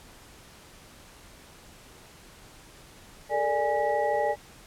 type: tone cluster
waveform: sine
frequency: 421.4 / 454 / 590 / 826 / 1936 Hz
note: G#4 / A#4 / D5 / G#5 / B6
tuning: +25 / -46 / +8 / -10 / -35 cents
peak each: -35 / -31 / -27 / -27 / -36 dBFS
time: 3.29-4.36 s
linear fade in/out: 50 ms
effects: pink hiss -51 dBFS RMS until 4.66 s + low-pass 12000 Hz 12 dB/octave

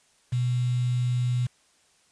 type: tone with quantisation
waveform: sine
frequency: 123.47 Hz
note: B2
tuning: in tune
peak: -22 dBFS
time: 0.32-1.47 s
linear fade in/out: 10 ms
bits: 7
effects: white hiss -63 dBFS RMS until 2.11 s + resampled to 22050 Hz

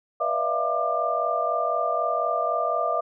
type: tone cluster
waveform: sine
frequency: 486.9 / 586 / 648 / 692 / 1193 Hz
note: B4 / D5 / E5 / F5 / D6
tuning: -25 / -4 / -30 / -16 / +27 cents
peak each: -33 / -31 / -27 / -28 / -26 dBFS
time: 0.2-3.01 s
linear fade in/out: 10 ms
effects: none

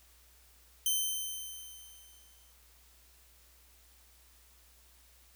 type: tone with exponential decay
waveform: 5% pulse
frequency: 3088 Hz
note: G7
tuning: 27 cents flat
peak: -18 dBFS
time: 0.86-2.52 s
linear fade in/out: 2 ms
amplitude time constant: 360 ms
effects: added 60 Hz sine -63 dBFS peak until 5.35 s + white hiss -63 dBFS RMS until 5.35 s

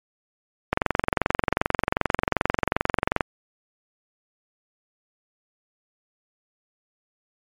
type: click train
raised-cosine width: 0.5 ms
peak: -4 dBFS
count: 57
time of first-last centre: 0.73-3.208 s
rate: 22.6 Hz
effects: MP3 96 kbps

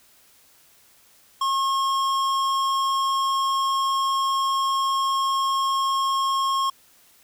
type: tone with hard clipping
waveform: triangle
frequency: 1081 Hz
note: C#6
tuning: 44 cents flat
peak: -22 dBFS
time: 1.41-6.7 s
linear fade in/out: 5 ms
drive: 17 dB
effects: white hiss -56 dBFS RMS until 7.23 s

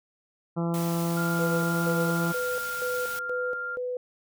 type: harmonic tone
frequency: 168.9 Hz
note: E3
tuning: 42 cents sharp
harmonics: 1 / 2 / 3 / 4 / 5 / 6 / 7 / 8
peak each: -26 / -32 / -36 / -38 / -40 / -42 / -43 / -44 dBFS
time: 0.56-2.33 s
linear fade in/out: 20 ms
type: band-stop noise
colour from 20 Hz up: white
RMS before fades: -39 dBFS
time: 0.74-3.19 s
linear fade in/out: 0 ms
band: 280 to 600 Hz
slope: 48 dB/octave
type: tone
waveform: sine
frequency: 1396.9 Hz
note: F6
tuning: in tune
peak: -30 dBFS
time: 1.16-3.77 s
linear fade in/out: 20 ms
type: tone with tremolo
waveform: sine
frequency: 497.9 Hz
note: B4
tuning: 14 cents sharp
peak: -28 dBFS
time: 1.39-3.97 s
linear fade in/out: 2 ms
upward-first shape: square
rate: 2.1 Hz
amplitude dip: 75%
effects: none

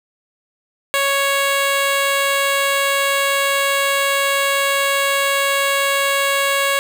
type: tone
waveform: 10% pulse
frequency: 554.4 Hz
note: C#5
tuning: in tune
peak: -7 dBFS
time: 0.94-6.79 s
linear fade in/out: 0 ms
effects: none

